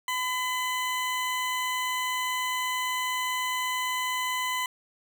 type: tone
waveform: 20% pulse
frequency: 1009 Hz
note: B5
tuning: 37 cents sharp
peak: -22 dBFS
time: 0.08-4.66 s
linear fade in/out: 2 ms
effects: none